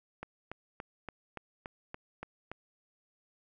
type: click train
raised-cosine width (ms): 0.5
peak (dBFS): -25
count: 9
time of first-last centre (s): 0.23-2.516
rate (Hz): 3.5
effects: none